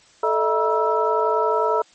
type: tone cluster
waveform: sine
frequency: 438.1 / 608 / 659 / 957 / 1319 Hz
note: A4 / D#5 / E5 / A#5 / E6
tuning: -7 / -40 / -1 / +45 / +1 cents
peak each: -21 / -26 / -26 / -22 / -24 dBFS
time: 0.23-1.82 s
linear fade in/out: 5 ms
effects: white hiss -53 dBFS RMS until 1.94 s + MP3 32 kbps